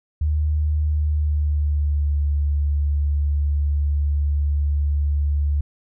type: tone with pitch glide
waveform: sine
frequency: 75.8 to 72.59 Hz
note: D#2 to D2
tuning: -45 to -20 cents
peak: -17 dBFS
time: 0.21-5.61 s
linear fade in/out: 5 ms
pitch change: -75 cents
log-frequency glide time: 0.84-2.18 s
effects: none